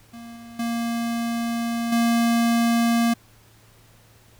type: tone with level steps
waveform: square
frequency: 233.1 Hz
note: A#3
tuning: in tune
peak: -38 / -40 / -24 / -18 dBFS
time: 0.13-3.14 s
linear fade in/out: 10 ms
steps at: 0.36 / 0.59 / 1.92 s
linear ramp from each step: 5 ms
effects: added 111 Hz sine -55 dBFS peak until 4.39 s + pink hiss -55 dBFS RMS until 4.39 s